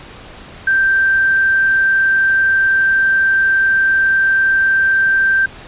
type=tone with quantisation; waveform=sine; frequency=1568 Hz; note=G6; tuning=in tune; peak=-10 dBFS; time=0.67-5.46 s; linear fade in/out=5 ms; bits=6; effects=pink hiss -36 dBFS RMS until 5.67 s + resampled to 8000 Hz